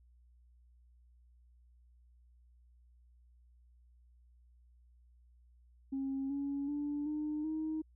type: tone with pitch steps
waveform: sine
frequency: 270.5 / 280.7 / 291.3 / 302.2 / 313.6 Hz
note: C#4 / C#4 / D4 / D4 / D#4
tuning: -42 / +22 / -14 / +50 / +14 cents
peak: -33 dBFS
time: 5.92-7.82 s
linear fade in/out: 10 ms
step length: 380 ms
effects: tanh soft clip ceiling -30 dBFS + added 60 Hz sine -61 dBFS peak until 7.95 s